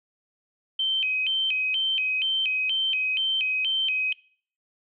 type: tone with vibrato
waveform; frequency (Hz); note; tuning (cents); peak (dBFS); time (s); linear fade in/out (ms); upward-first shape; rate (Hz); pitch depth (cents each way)
sine; 2803; F7; +6; -22; 0.79-4.13; 5; square; 2.1; 180
effects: noise-tail reverb RT60 0.5 s tail -23 dB re dry